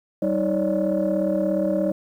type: tone cluster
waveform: sine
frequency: 192.2 / 314.4 / 556 / 593 Hz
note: G3 / D#4 / C#5 / D5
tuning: -34 / +18 / +5 / +17 cents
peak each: -24 dBFS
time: 0.22-1.92 s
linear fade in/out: 5 ms
effects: tanh soft clip ceiling -13 dBFS + 9-bit